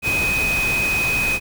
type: tone in noise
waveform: sine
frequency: 2510 Hz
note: D#7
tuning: 15 cents sharp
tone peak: -18 dBFS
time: 0.02-1.4 s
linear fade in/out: 50 ms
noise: pink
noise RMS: -26 dBFS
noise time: 0.02-1.4 s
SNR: +5 dB
effects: none